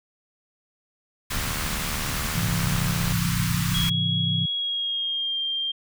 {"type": "band-stop noise", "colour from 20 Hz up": "pink", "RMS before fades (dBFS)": -28, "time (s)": [1.3, 3.9], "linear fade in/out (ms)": 10, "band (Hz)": [250, 1000], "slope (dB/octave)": 48}
{"type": "click train", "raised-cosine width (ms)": 0.5, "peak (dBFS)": -19, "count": 137, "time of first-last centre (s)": [1.32, 3.121], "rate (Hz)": 75.5}
{"type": "chord", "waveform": "sine", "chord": "A augmented", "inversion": "none", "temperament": "just", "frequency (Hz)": [110, 137.5, 171.88], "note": ["A2", "C#3", "E#3"], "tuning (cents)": [0, -14, -27], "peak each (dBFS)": [-28, -29, -26], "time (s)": [2.35, 4.46], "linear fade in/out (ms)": 5}
{"type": "tone with pitch glide", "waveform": "sine", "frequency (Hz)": [3322, 3187], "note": ["G#7", "G7"], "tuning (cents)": [0, 28], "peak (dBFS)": -24, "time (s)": [3.74, 5.72], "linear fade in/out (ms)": 10, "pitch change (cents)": -72, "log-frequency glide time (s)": [4.51, 5.4]}
{"effects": []}